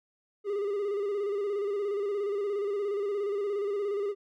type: tone with vibrato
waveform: triangle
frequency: 405.6 Hz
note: G#4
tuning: 41 cents flat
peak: -26 dBFS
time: 0.44-4.15 s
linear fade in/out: 50 ms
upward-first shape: square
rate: 17 Hz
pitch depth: 45 cents each way
effects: none